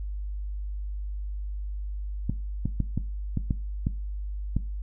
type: clicks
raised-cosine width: 5 ms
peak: -13 dBFS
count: 8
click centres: 2.296 / 2.656 / 2.803 / 2.976 / 3.373 / 3.508 / 3.869 / 4.566 s
effects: noise-tail reverb RT60 0.3 s tail -17 dB re dry + added 50 Hz sine -30 dBFS peak until 4.82 s